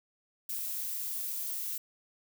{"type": "noise", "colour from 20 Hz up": "violet", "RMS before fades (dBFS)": -36, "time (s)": [0.49, 1.78], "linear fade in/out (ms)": 5, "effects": []}